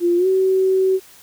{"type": "tone with pitch glide", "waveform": "sine", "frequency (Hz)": [347.4, 378.8], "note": ["F4", "F#4"], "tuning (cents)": [-9, 41], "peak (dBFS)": -13, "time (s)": [0, 1], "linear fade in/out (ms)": 50, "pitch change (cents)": 150, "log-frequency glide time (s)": [0.17, 0.27], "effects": ["white hiss -46 dBFS RMS until 1.22 s"]}